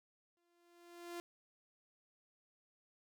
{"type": "tone with exponential growth", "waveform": "sawtooth", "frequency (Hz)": 345.7, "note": "F4", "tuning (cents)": -18, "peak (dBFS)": -38, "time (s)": [0.37, 1.2], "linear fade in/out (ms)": 0, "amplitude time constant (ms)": 180, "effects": []}